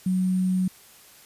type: tone with sample-and-hold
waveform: sine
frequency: 185 Hz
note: F#3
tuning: in tune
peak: -20 dBFS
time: 0.06-0.68 s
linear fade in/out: 5 ms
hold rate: 8820 Hz
effects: white hiss -51 dBFS RMS until 1.25 s + resampled to 32000 Hz